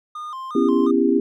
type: tone with vibrato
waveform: triangle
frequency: 1132 Hz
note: C#6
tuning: 36 cents sharp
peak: -27 dBFS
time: 0.15-0.91 s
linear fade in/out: 5 ms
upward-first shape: square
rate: 2.8 Hz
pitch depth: 130 cents each way
type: chord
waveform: sine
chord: C# half-diminished seventh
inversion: third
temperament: just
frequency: 249.5 / 277.2 / 332.6 / 399.1 Hz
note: B3 / C#4 / E4 / G4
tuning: +18 / 0 / +16 / +31 cents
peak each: -20 dBFS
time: 0.55-1.2 s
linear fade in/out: 5 ms
effects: none